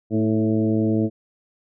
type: harmonic tone with a mistuned harmonic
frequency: 110 Hz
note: A2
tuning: in tune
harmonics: 1 / 2 / 3 / 4 / 5 / 6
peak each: -24 / -21 / -22 / -28 / -32 / -34 dBFS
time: 0.1-1.1 s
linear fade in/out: 50 ms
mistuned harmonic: 3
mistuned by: -24 cents
effects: none